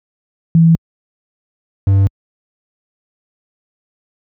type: tone pair in turn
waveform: sine / triangle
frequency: 164.81 / 97.8 Hz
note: E3 / G2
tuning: 0 / -4 cents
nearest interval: major sixth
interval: 904 cents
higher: first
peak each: -5 dBFS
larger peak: neither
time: 0.55-0.75 / 1.87-2.07 s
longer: neither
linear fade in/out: 0 ms
effects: high-pass 60 Hz 12 dB/octave